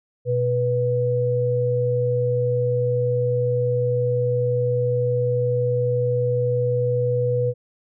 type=tone pair together; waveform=sine; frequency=122.75 / 491 Hz; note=B2 / B4; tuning=-10 / -10 cents; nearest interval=2 octaves; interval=2400 cents; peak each=-22 / -20 dBFS; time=0.25-7.54 s; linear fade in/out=50 ms; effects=none